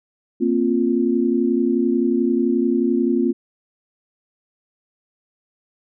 sine chord, Bb suspended second, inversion none, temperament equal with one note detuned, 233.1 / 264.5 / 349.2 Hz, Bb3 / C4 / F4, 0 / +19 / 0 cents, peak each -20 dBFS, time 0.4-3.33 s, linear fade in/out 20 ms, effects none

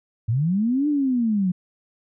sine linear two-way sweep, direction up then down, 103.6 to 301.5 to 175.3 Hz, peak -18 dBFS, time 0.28-1.52 s, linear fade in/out 10 ms, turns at 0.88 s, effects none

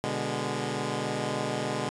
10% pulse chord, G# diminished, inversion first, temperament equal with one note detuned, 123.47 / 146.83 / 206 Hz, B2 / D3 / G#3, 0 / 0 / -14 cents, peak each -25 dBFS, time 0.04-1.89 s, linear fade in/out 0 ms, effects resampled to 22050 Hz

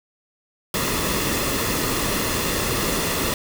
pink noise with comb filter, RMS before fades -23 dBFS, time 0.74-3.34 s, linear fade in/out 2 ms, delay 1.3 ms, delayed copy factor -0.5, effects none

